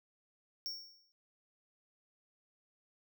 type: tone with exponential decay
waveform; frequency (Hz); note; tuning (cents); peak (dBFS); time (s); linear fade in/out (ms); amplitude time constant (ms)
square; 5490; F8; -31; -36; 0.66-1.12; 0; 100
effects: none